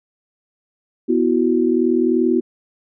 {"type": "chord", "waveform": "sine", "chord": "B suspended fourth", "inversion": "none", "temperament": "equal", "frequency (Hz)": [246.9, 329.6, 370], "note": ["B3", "E4", "F#4"], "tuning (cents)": [0, 0, 0], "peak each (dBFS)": -18, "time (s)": [1.08, 2.41], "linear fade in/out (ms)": 20, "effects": []}